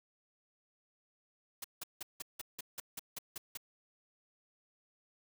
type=noise bursts; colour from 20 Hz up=white; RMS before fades=-42 dBFS; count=11; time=1.62-3.573 s; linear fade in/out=5 ms; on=23 ms; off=170 ms; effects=none